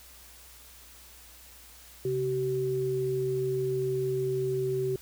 sine tone pair together, 134.4 / 381.1 Hz, C3 / G4, +47 / -49 cents, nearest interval octave + tritone, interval 1804 cents, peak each -33 / -27 dBFS, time 2.05-4.96 s, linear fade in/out 2 ms, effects added 60 Hz sine -56 dBFS peak until 5.01 s + white hiss -52 dBFS RMS until 5.01 s

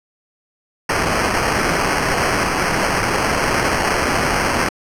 white noise with sample-and-hold, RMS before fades -18 dBFS, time 0.89-4.69 s, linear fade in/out 5 ms, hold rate 3675 Hz, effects low-pass 10000 Hz 12 dB/octave

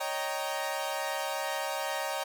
sawtooth chord, Eb dominant seventh, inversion third, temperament equal with one note detuned, 554.4 / 622.3 / 778.6 / 932.3 Hz, Db5 / Eb5 / G5 / Bb5, 0 / 0 / -12 / 0 cents, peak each -33 dBFS, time 0-2.24 s, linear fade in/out 10 ms, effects none

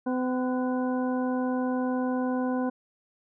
harmonic tone with a mistuned harmonic, 254 Hz, B3, 49 cents sharp, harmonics 1 / 2 / 3 / 4 / 6, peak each -26 / -32 / -36 / -38 / -42 dBFS, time 0.06-2.7 s, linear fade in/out 10 ms, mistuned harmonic 6, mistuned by -49 cents, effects none

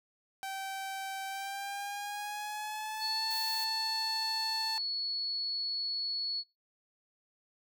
sawtooth tone with pitch glide, 775 to 885.1 Hz, G5 to A5, -20 to +10 cents, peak -33 dBFS, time 0.43-4.78 s, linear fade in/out 0 ms, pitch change +230 cents, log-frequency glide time 1.26-3.26 s
sine tone, 4392 Hz, C#8, 17 cents flat, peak -32 dBFS, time 2.99-6.44 s, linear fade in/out 50 ms
blue noise, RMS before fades -43 dBFS, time 3.3-3.65 s, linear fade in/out 10 ms
effects noise-tail reverb RT60 0.2 s tail -20 dB re dry

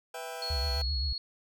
sawtooth chord, E minor, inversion second, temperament just, 494.4 / 659.3 / 791.1 Hz, B4 / E5 / G5, +2 / 0 / +16 cents, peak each -38 dBFS, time 0.14-0.82 s, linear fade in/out 5 ms
sine tone, 4329 Hz, C#8, 42 cents flat, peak -33 dBFS, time 0.42-1.18 s, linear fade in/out 2 ms
sine tone with vibrato, 69 Hz, C#2, 7 cents flat, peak -29 dBFS, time 0.5-1.13 s, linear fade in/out 5 ms, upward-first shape sine, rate 7.7 Hz, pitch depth 180 cents each way
effects none

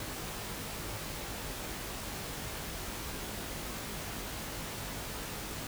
pink noise with comb filter, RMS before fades -40 dBFS, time 0-5.67 s, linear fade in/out 2 ms, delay 19 ms, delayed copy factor +0.55, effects none

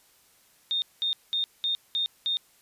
sine tone bursts, 3660 Hz, A#7, 32 cents flat, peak -24 dBFS, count 6, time 0.71-2.37 s, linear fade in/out 0 ms, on 110 ms, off 200 ms, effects white hiss -61 dBFS RMS until 2.61 s + resampled to 32000 Hz

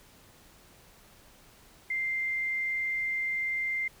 sine tone, 2093 Hz, C7, in tune, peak -28 dBFS, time 1.9-3.88 s, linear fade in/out 5 ms, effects pink hiss -57 dBFS RMS until 4 s

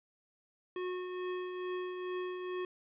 square tone with tremolo, 364.3 Hz, F#4, 27 cents flat, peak -35 dBFS, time 0.76-2.65 s, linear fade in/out 2 ms, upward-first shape triangle, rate 2.3 Hz, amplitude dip 45%, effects resampled to 8000 Hz + 12-bit

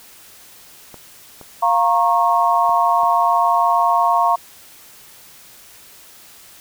clicks, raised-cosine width 1 ms, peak -23 dBFS, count 4, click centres 0.943 / 1.413 / 2.694 / 3.034 s
sine chord, Bb minor, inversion second, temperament equal with one note detuned, 698.5 / 932.3 / 1092.8 Hz, F5 / Bb5 / Db6, 0 / 0 / -25 cents, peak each -17 dBFS, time 1.62-4.36 s, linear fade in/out 10 ms
effects white hiss -44 dBFS RMS until 6.6 s

